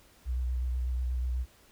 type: tone with vibrato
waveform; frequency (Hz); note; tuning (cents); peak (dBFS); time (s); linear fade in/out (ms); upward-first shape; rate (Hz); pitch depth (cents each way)
sine; 62.4; B1; +19; -27; 0.25-1.46; 50; square; 8.2; 23
effects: tanh soft clip ceiling -23 dBFS + pink hiss -60 dBFS RMS until 1.71 s